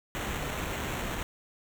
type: noise with sample-and-hold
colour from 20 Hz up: pink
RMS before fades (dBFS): -34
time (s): 0.15-1.23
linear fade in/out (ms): 0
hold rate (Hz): 4900
effects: none